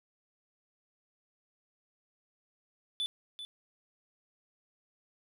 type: tone with echo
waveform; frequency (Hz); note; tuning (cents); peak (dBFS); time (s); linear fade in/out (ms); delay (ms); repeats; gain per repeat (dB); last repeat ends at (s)
triangle; 3486; A7; -17; -29; 3-3.06; 0; 390; 1; -10; 3.45
effects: none